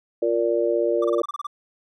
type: harmonic tone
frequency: 116.54 Hz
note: A#2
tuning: in tune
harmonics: 3 / 4 / 5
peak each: -23 / -23 / -23 dBFS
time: 0.22-1.22 s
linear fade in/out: 5 ms
type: tone bursts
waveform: triangle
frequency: 1174.7 Hz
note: D6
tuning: in tune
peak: -25 dBFS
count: 9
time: 1.02-1.469 s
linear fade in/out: 5 ms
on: 25 ms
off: 28 ms
effects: none